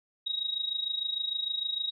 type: tone with amplitude modulation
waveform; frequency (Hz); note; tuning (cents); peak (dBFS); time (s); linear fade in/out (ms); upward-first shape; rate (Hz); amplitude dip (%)
sine; 3800; A#7; +33; -26; 0.26-1.91; 10; sine; 26.6; 75
effects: none